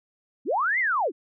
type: linear two-way sweep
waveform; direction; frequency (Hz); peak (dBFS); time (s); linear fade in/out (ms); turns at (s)
sine; up then down; 193.8 to 2145 to 247.5; -21; 0.45-1.12; 50; 0.79
effects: none